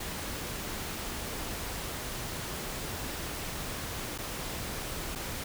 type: noise with dropouts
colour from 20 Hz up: pink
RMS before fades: -37 dBFS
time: 0-5.44 s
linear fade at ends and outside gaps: 5 ms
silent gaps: 4.179-4.185 / 5.152-5.156 s
effects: none